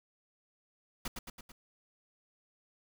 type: noise with echo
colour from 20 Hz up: pink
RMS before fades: -37 dBFS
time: 1.05-1.08 s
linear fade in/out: 5 ms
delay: 110 ms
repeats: 4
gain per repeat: -4 dB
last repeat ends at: 1.52 s
effects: none